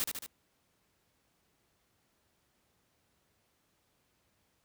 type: noise with echo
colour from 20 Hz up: white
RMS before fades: -32 dBFS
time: 0-0.04 s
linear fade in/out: 0 ms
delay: 74 ms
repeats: 3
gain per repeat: -4 dB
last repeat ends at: 0.262 s
effects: pink hiss -74 dBFS RMS until 4.64 s + high-pass 60 Hz 12 dB/octave